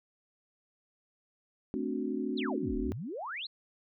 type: chord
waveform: sine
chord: D dominant seventh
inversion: second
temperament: equal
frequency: 220 / 261.6 / 293.7 / 370 Hz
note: A3 / C4 / D4 / F#4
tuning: 0 / 0 / 0 / 0 cents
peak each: -37 / -35 / -37 / -37 dBFS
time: 1.74-2.92 s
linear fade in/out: 0 ms
type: exponential two-way sweep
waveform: sine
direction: down then up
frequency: 4420 to 30.87 to 4420 Hz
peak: -36 dBFS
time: 2.37-3.47 s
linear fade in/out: 10 ms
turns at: 2.77 s
effects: none